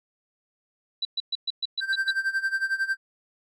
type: tone bursts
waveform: sine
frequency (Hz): 3951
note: B7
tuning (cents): 0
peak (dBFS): -24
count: 8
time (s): 1.02-2.108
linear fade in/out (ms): 5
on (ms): 31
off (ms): 120
type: tone with tremolo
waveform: triangle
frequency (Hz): 1568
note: G6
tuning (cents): 0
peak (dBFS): -19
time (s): 1.8-2.97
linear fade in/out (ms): 50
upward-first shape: sine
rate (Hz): 11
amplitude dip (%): 85
effects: none